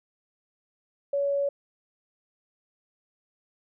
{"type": "tone", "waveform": "sine", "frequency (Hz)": 563, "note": "C#5", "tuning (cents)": 27, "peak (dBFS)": -23, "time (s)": [1.13, 1.49], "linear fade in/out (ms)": 5, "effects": []}